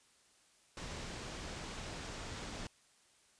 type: low-pass noise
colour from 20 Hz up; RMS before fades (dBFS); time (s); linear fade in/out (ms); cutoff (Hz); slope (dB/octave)
pink; -45; 0.77-2.67; 2; 7800; 24
effects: white hiss -68 dBFS RMS until 3.39 s + resampled to 22050 Hz